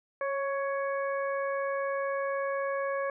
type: harmonic tone with a mistuned harmonic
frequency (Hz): 557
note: C#5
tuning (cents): +8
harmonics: 1 / 2 / 3 / 4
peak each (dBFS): -30 / -35 / -38 / -45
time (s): 0.21-3.1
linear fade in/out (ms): 2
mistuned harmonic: 1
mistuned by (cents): -22
effects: none